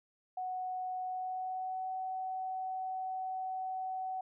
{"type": "tone with pitch glide", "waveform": "sine", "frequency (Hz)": [740, 752.1], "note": ["F#5", "F#5"], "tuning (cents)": [0, 28], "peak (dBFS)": -35, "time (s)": [0.37, 4.21], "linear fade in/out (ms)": 5, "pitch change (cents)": 28, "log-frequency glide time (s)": [1.05, 1.93], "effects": []}